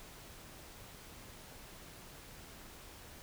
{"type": "silence", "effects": ["pink hiss -53 dBFS RMS until 3.22 s"]}